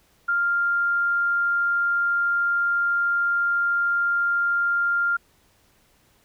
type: tone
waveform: sine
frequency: 1396.9 Hz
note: F6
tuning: in tune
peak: -19 dBFS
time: 0.28-5.17 s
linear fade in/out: 10 ms
effects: pink hiss -61 dBFS RMS until 6.24 s